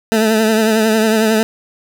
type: tone with vibrato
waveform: 20% pulse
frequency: 219.5 Hz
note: A3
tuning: 4 cents flat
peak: -6 dBFS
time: 0.12-1.43 s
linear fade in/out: 0 ms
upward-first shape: triangle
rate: 11 Hz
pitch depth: 48 cents each way
effects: none